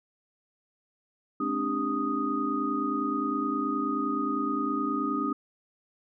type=tone cluster; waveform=sine; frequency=214.8 / 268.1 / 297.7 / 397.2 / 1243 Hz; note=A3 / C4 / D4 / G4 / D#6; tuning=-41 / +42 / +24 / +23 / -2 cents; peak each=-36 / -32 / -31 / -37 / -30 dBFS; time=1.4-5.33 s; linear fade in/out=5 ms; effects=none